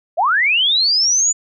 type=linear sweep; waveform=sine; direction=up; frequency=583 to 7040 Hz; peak=-12 dBFS; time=0.17-1.33 s; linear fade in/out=20 ms; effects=none